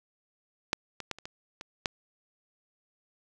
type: clicks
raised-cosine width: 0.2 ms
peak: -8 / -20 / -15 / -28 / -22 / -23 / -10 dBFS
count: 7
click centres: 0.731 / 1.003 / 1.113 / 1.186 / 1.255 / 1.611 / 1.858 s
effects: none